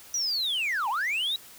sine linear two-way sweep, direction down then up, 5950 to 784 to 3923 Hz, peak -23 dBFS, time 0.14-1.36 s, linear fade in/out 2 ms, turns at 0.89 s, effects tanh soft clip ceiling -24 dBFS + white hiss -49 dBFS RMS until 1.58 s

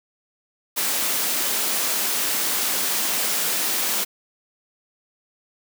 white high-pass noise, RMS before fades -23 dBFS, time 0.76-4.05 s, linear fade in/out 20 ms, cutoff 180 Hz, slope 24 dB/octave, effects none

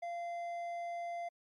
triangle tone with hard clipping, 690 Hz, F5, 21 cents flat, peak -39 dBFS, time 0.02-1.29 s, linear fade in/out 10 ms, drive 9 dB, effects MP3 48 kbps

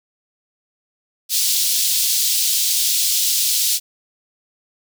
pink high-pass noise, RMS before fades -18 dBFS, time 1.29-3.8 s, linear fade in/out 50 ms, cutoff 3700 Hz, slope 24 dB/octave, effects none

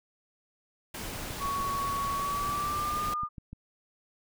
pink noise, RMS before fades -38 dBFS, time 0.94-3.14 s, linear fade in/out 5 ms
click train, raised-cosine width 5 ms, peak -29 dBFS, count 17, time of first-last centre 1.16-3.53 s, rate 6.75 Hz
sine tone with pitch glide, 1118 to 1212.2 Hz, C#6 to D#6, +14 to -46 cents, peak -29 dBFS, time 1.39-3.29 s, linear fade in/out 50 ms, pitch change +140 cents, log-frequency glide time 2.13-3.04 s
effects none

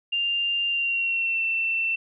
sine tone with pitch glide, 2794 to 2685 Hz, F7 to E7, 0 to +31 cents, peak -22 dBFS, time 0.12-1.96 s, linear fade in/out 10 ms, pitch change -69 cents, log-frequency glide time 0.67-1.43 s, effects none

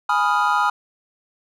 triangle chord, F half-diminished seventh, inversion first, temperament equal, 830.6 / 987.8 / 1244.5 / 1396.9 Hz, Ab5 / Cb6 / Eb6 / F6, 0 / 0 / 0 / 0 cents, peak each -20 / -20 / -19 / -21 dBFS, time 0.09-0.7 s, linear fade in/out 5 ms, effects none

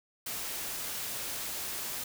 white noise, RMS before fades -37 dBFS, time 0.26-2.04 s, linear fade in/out 5 ms, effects none

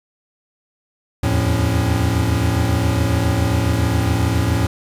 square tone cluster, 79.5 / 86.8 / 111.4 / 174.3 / 279.5 Hz, D#2 / F2 / A2 / F3 / C#4, +38 / -10 / +22 / -3 / +14 cents, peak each -23 / -23 / -19 / -27 / -26 dBFS, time 1.23-4.67 s, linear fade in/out 5 ms, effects resampled to 32000 Hz + 8-bit

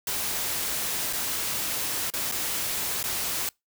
white noise with dropouts, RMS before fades -29 dBFS, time 0.07-3.49 s, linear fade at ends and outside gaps 2 ms, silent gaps 1.128-1.132 / 2.102-2.137 / 2.315-2.321 / 3.029-3.039 s, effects noise-tail reverb RT60 0.2 s tail -26 dB re dry

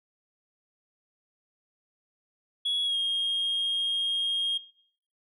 sine tone with pitch glide, 3354 to 3243 Hz, G#7 to G#7, +16 to -42 cents, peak -23 dBFS, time 2.65-4.58 s, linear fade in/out 10 ms, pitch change -58 cents, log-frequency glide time 2.84-2.96 s, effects noise-tail reverb RT60 0.6 s tail -21 dB re dry + tanh soft clip ceiling -23 dBFS

